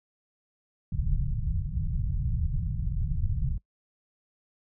pink low-pass noise, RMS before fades -28 dBFS, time 0.92-3.58 s, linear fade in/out 5 ms, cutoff 160 Hz, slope 48 dB/octave, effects noise-tail reverb RT60 0.1 s tail -22 dB re dry

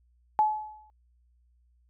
sine tone with exponential decay, 856 Hz, A5, 48 cents flat, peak -17 dBFS, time 0.39-0.9 s, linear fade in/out 0 ms, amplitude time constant 110 ms, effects added 60 Hz sine -62 dBFS peak until 1.89 s

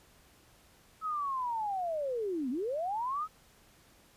sine linear two-way sweep, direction down then up, 1300 to 235.5 to 1300 Hz, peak -31 dBFS, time 1.01-3.28 s, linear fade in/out 50 ms, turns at 2.5 s, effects pink hiss -62 dBFS RMS until 4.16 s + resampled to 32000 Hz

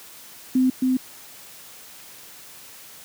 sine tone with echo, 257.4 Hz, C4, 28 cents flat, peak -15 dBFS, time 0.55-0.7 s, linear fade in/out 5 ms, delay 270 ms, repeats 1, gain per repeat -2 dB, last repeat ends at 0.97 s, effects white hiss -44 dBFS RMS until 3.04 s + high-pass 80 Hz 12 dB/octave

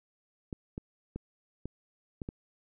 clicks, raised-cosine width 3 ms, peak -24 dBFS, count 6, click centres 0.528 / 0.779 / 1.16 / 1.656 / 2.218 / 2.289 s, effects none

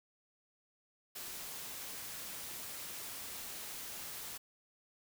white noise, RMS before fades -45 dBFS, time 1.15-4.38 s, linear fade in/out 10 ms, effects none

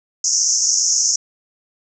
white band-pass noise, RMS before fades -17 dBFS, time 0.24-1.16 s, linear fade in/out 5 ms, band 5400 to 6800 Hz, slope 96 dB/octave, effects none

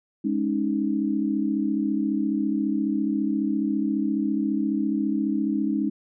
sine chord, Ab suspended fourth, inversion none, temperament just, 207.7 / 276.9 / 311.5 Hz, Ab3 / Db4 / Eb4, 0 / -2 / +2 cents, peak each -26 dBFS, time 0.24-5.9 s, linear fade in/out 10 ms, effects none

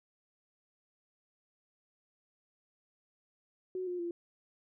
sine tone with pitch steps, 370 / 356.8 / 344 Hz, F#4 / F4 / F4, 0 / +37 / -26 cents, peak -34 dBFS, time 3.75-4.11 s, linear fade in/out 2 ms, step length 120 ms, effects none

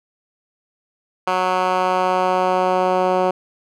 10% pulse tone with band-pass filter sweep, 184.2 Hz, F#3, 7 cents flat, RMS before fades -18 dBFS, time 1.27-3.31 s, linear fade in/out 5 ms, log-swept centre 1200 to 570 Hz, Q 0.95, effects none

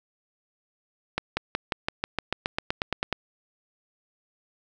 accelerating click train, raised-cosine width 0.3 ms, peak -9 dBFS, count 15, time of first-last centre 1.18-3.127 s, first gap 190 ms, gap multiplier 0.95, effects none

